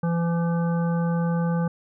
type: harmonic tone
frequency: 169.2 Hz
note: E3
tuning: 45 cents sharp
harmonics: 1 / 3 / 5 / 7 / 9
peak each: -21 / -31 / -35 / -38 / -40 dBFS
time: 0.03-1.68 s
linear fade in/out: 5 ms
effects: none